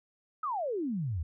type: exponential sweep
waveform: sine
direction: down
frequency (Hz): 1318.5 to 73.42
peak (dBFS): -30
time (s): 0.43-1.23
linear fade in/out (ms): 5
effects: none